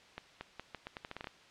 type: accelerating click train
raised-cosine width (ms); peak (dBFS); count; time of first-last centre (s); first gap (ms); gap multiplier
0.3; -25; 12; 0.18-1.271; 230; 0.81
effects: white hiss -59 dBFS RMS until 1.5 s + low-pass 4000 Hz 12 dB/octave